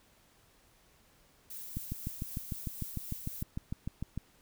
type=noise with tremolo; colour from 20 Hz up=violet; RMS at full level=-43 dBFS; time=1.5-3.43 s; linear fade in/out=5 ms; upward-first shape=triangle; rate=3.9 Hz; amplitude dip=30%
type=click train; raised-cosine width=5 ms; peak=-23 dBFS; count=17; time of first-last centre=1.77-4.176 s; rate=6.65 Hz
effects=pink hiss -65 dBFS RMS until 4.41 s